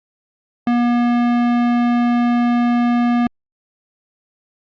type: tone with tanh clipping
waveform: sine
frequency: 240.1 Hz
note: B3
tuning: 49 cents flat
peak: -15 dBFS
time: 0.67-3.27 s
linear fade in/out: 2 ms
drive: 18 dB
effects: Opus 48 kbps